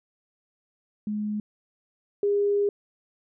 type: tone pair in turn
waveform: sine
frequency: 210.3 / 406.5 Hz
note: G#3 / G#4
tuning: +22 / -37 cents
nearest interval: major seventh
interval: 1141 cents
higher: second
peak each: -26 / -20 dBFS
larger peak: second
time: 1.07-1.4 / 2.23-2.69 s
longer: second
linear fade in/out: 2 ms
effects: none